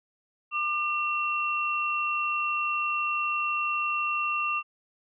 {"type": "tone pair together", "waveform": "sine", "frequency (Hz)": [1198, 2724], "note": ["D6", "F7"], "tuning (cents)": [34, -44], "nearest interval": "octave + major second", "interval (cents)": 1422, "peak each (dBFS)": -28, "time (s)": [0.51, 4.63], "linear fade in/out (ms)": 50, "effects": []}